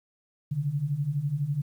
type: beating tone pair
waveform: sine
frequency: 136 / 148 Hz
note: C#3 / D3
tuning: -33 / +14 cents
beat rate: 12 Hz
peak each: -31 / -27 dBFS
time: 0.51-1.62 s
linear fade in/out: 10 ms
effects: 10-bit